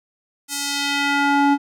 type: tone with band-pass filter sweep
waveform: square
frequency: 283.6 Hz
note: C#4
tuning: 40 cents sharp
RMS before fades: -19 dBFS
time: 0.48-1.58 s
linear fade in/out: 50 ms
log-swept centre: 9300 to 580 Hz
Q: 1
effects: none